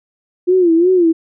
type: tone with vibrato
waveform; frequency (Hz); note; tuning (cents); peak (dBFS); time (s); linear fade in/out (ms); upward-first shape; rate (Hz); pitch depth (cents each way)
sine; 349.2; F4; 0; -8; 0.47-1.13; 20; sine; 2.8; 120
effects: none